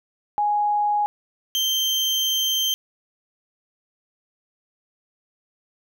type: tone pair in turn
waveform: sine / 35% pulse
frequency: 830.6 / 3136 Hz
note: G#5 / G7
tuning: 0 / 0 cents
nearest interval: octave + major seventh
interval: 2300 cents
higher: second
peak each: -18 dBFS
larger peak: neither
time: 0.38-1.06 / 1.55-2.74 s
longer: second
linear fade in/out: 0 ms
effects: none